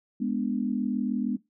sine chord, G# diminished, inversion none, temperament equal, 207.7 / 246.9 / 293.7 Hz, G#3 / B3 / D4, 0 / 0 / 0 cents, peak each -29 / -28 / -33 dBFS, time 0.2-1.37 s, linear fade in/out 10 ms, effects noise-tail reverb RT60 0.2 s tail -20 dB re dry

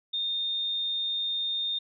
sine tone, 3649 Hz, A#7, 38 cents flat, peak -27 dBFS, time 0.13-1.79 s, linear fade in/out 10 ms, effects none

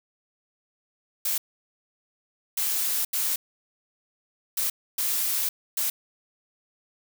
blue noise bursts at uneven times, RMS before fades -26 dBFS, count 6, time 1.25-1.38 / 2.57-3.05 / 3.13-3.36 / 4.57-4.7 / 4.98-5.49 / 5.77-5.9 s, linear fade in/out 5 ms, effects none

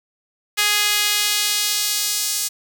sawtooth tone with high-pass filter sweep, 415.3 Hz, G#4, in tune, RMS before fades -20 dBFS, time 0.57-2.49 s, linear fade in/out 20 ms, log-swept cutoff 2200 to 6000 Hz, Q 1, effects none

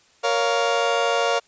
30% pulse chord, Bb minor, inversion none, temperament just, 466.2 / 559.4 / 699.2 Hz, Bb4 / Db5 / F5, 0 / +16 / +2 cents, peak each -21 dBFS, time 0.23-1.4 s, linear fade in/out 20 ms, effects white hiss -57 dBFS RMS until 1.47 s + resampled to 16000 Hz

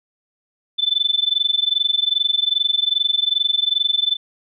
sine tone with amplitude modulation, 3520 Hz, A7, in tune, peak -12 dBFS, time 0.78-4.17 s, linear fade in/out 20 ms, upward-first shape sine, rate 22.5 Hz, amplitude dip 95%, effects none

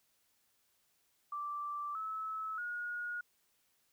sine tone with pitch steps, 1171 / 1299.3 / 1441.7 Hz, D6 / E6 / F#6, -5 / -25 / -45 cents, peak -37 dBFS, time 1.32-3.21 s, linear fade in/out 5 ms, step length 630 ms, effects white hiss -75 dBFS RMS until 3.92 s

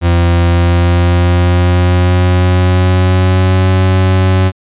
40% pulse tone with pitch glide, 86.2 to 93.46 Hz, F2 to F#2, -22 to +18 cents, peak -6 dBFS, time 0.01-4.52 s, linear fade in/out 50 ms, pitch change +140 cents, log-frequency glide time 0.45-3.71 s, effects resampled to 8000 Hz

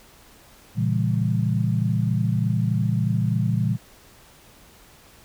sine chord, A# diminished seventh, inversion none, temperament just, 116.54 / 139.85 / 167.82 / 201.4 Hz, A#2 / C#3 / E3 / G3, 0 / +16 / +31 / +47 cents, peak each -22 / -27 / -25 / -27 dBFS, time 0.75-3.78 s, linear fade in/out 50 ms, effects pink hiss -51 dBFS RMS until 5.24 s

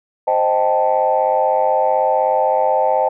sine chord, A half-diminished seventh, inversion first, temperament equal, 523.3 / 622.3 / 784 / 880 Hz, C5 / Eb5 / G5 / A5, 0 / 0 / 0 / 0 cents, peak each -18 dBFS, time 0.27-3.09 s, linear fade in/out 10 ms, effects tanh soft clip ceiling -4 dBFS

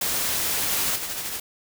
white noise, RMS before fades -25 dBFS, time 0.01-0.96 s, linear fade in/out 5 ms
white noise with tremolo, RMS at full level -29 dBFS, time 0.71-1.4 s, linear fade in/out 5 ms, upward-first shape sine, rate 13 Hz, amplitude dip 40%
effects none

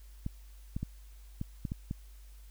clicks, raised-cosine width 5 ms, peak -22 dBFS, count 7, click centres 0.264 / 0.765 / 0.83 / 1.414 / 1.652 / 1.719 / 1.911 s, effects added 50 Hz sine -49 dBFS peak until 2.5 s + white hiss -64 dBFS RMS until 2.5 s

